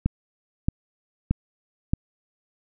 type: click train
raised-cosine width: 5 ms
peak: -8 dBFS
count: 4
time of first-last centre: 0.06-1.935 s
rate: 1.6 Hz
effects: none